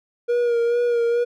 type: tone with vibrato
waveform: triangle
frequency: 474.9 Hz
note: A#4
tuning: 32 cents sharp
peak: -15 dBFS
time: 0.28-1.25 s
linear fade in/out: 20 ms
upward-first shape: sine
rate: 2.3 Hz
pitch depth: 29 cents each way
effects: none